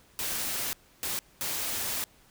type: noise bursts at uneven times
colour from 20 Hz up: white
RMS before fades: -32 dBFS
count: 3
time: 0.19-0.73 / 1.03-1.19 / 1.41-2.04 s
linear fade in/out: 0 ms
effects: pink hiss -60 dBFS RMS until 2.3 s